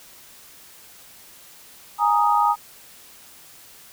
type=chord; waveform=sine; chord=Ab suspended second; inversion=none; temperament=equal; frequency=830.6 / 932.3 / 1244.5 Hz; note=Ab5 / Bb5 / Eb6; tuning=0 / 0 / 0 cents; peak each=-20 dBFS; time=1.98-2.56 s; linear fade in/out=50 ms; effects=white hiss -47 dBFS RMS until 3.92 s